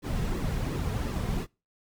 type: noise with flanger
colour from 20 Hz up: brown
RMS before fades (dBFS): -30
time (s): 0.02-1.47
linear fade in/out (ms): 50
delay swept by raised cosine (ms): 1.3 to 3.5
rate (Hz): 2.8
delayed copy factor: -0.6
effects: noise-tail reverb RT60 0.3 s tail -25 dB re dry